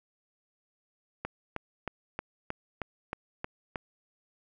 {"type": "click train", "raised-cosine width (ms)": 0.5, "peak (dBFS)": -18, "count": 9, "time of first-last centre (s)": [1.25, 3.758], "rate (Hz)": 3.19, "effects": []}